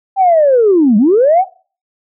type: linear two-way sweep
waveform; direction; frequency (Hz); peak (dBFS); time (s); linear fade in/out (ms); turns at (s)
sine; down then up; 794 to 196 to 794; -5; 0.16-1.45; 50; 0.97
effects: noise-tail reverb RT60 0.4 s tail -21 dB re dry + tanh soft clip ceiling -1 dBFS